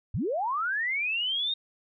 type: linear sweep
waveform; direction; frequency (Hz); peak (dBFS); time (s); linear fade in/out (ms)
sine; up; 65.41 to 3729; -26; 0.14-1.54; 5
effects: none